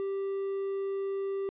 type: tone with quantisation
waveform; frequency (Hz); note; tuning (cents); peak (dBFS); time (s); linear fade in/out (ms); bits
triangle; 392; G4; 0; -28; 0-1.49; 0; 9
effects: resampled to 8000 Hz